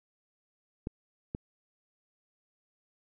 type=clicks; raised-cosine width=3 ms; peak=-21 dBFS; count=2; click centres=0.871 / 1.349 s; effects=none